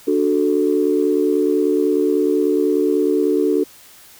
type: chord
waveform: sine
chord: D major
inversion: none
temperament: equal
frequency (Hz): 293.7 / 370 / 440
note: D4 / F#4 / A4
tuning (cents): 0 / 0 / 0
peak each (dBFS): -18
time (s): 0.07-3.64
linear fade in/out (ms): 10
effects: tanh soft clip ceiling -4 dBFS + white hiss -45 dBFS RMS until 4.19 s